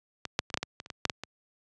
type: clicks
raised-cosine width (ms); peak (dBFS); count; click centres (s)
0.2; -16 / -6 / -24 / -8 / -11 / -13 / -21 / -27 / -19 / -7 / -11 / -19; 12; 0.253 / 0.391 / 0.502 / 0.542 / 0.574 / 0.63 / 0.801 / 0.861 / 0.902 / 1.053 / 1.098 / 1.236
effects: high-pass 80 Hz 12 dB/octave + resampled to 22050 Hz